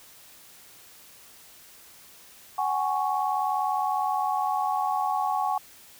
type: chord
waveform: sine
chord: F# suspended second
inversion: none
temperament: equal with one note detuned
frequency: 750.8 / 830.6 / 1108.7 Hz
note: F#5 / G#5 / C#6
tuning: +25 / 0 / 0 cents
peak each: -28 / -27 / -29 dBFS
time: 2.58-5.58 s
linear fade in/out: 5 ms
effects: white hiss -51 dBFS RMS until 5.99 s